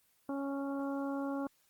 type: harmonic tone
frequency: 277.2 Hz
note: C#4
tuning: in tune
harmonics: 1 / 2 / 3 / 4 / 5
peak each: -35 / -41 / -45 / -47 / -49 dBFS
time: 0.29-1.47 s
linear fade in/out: 2 ms
effects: white hiss -71 dBFS RMS until 1.69 s + Opus 24 kbps